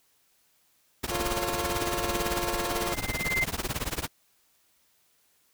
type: noise with tremolo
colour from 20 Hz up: pink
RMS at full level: -28 dBFS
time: 1.03-4.08 s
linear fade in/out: 10 ms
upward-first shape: triangle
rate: 18 Hz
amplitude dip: 100%
type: chord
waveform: 20% pulse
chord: F augmented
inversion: none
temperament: equal with one note detuned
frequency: 349.2 / 448.7 / 554.4 Hz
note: F4 / A4 / C#5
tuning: 0 / +34 / 0 cents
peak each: -27 / -31 / -31 dBFS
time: 1.11-2.94 s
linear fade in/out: 2 ms
type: tone with exponential growth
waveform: sine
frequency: 2081 Hz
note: C7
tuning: 10 cents flat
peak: -22 dBFS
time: 2.47-3.44 s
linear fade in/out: 2 ms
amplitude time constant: 210 ms
effects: white hiss -67 dBFS RMS until 5.53 s